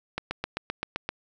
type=click train; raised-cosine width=0.3 ms; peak=-13 dBFS; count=8; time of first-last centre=0.18-1.09 s; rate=7.69 Hz; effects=none